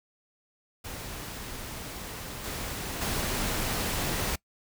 pink noise with level steps, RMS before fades -39 / -35 / -30 dBFS, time 0.84-4.36 s, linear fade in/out 10 ms, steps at 2.44 / 3.01 s, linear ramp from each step 5 ms, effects noise-tail reverb RT60 0.1 s tail -23 dB re dry

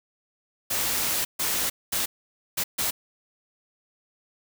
white noise bursts at uneven times, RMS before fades -26 dBFS, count 5, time 0.7-1.25 / 1.39-1.7 / 1.92-2.06 / 2.57-2.64 / 2.78-2.91 s, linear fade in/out 10 ms, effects none

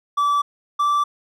triangle tone pair in turn, 1156 / 1166.1 Hz, D6 / D6, -28 / -13 cents, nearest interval unison, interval 15 cents, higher second, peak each -14 dBFS, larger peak neither, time 0.17-0.42 / 0.79-1.04 s, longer neither, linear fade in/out 10 ms, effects none

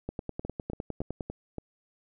two click trains, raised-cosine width 2 ms, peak -22 / -20 dBFS, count 5 / 12, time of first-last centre 0.45-1.583 / 0.09-1.208 s, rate 3.53 / 9.84 Hz, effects none

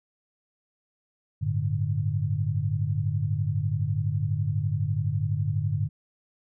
sine chord, G suspended second, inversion none, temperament equal, 98 / 110 / 146.83 Hz, G2 / A2 / D3, 0 / 0 / 0 cents, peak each -28 dBFS, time 1.41-5.89 s, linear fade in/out 20 ms, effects none

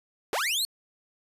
sawtooth linear sweep, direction up, 329.6 to 4435 Hz, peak -22 dBFS, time 0.33-0.65 s, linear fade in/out 0 ms, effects resampled to 32000 Hz

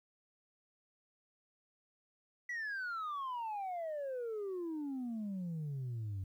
sine exponential sweep, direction down, 1975.5 to 92.5 Hz, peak -35 dBFS, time 2.49-6.24 s, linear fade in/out 5 ms, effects tanh soft clip ceiling -36 dBFS + 12-bit

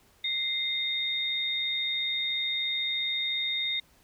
sine tone pair together, 2093 / 3683 Hz, C7 / A#7, 0 / -22 cents, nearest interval minor seventh, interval 978 cents, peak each -33 / -28 dBFS, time 0.24-3.8 s, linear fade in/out 5 ms, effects pink hiss -62 dBFS RMS until 4.03 s

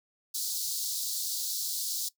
pink high-pass noise, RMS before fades -33 dBFS, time 0.34-2.09 s, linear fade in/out 10 ms, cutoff 4000 Hz, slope 48 dB/octave, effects noise-tail reverb RT60 0.1 s tail -18 dB re dry

